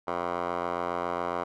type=tone with band-pass filter; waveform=10% pulse; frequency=87.31 Hz; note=F2; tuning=in tune; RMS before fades=-31 dBFS; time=0.07-1.44 s; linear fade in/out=10 ms; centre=880 Hz; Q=7.2; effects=none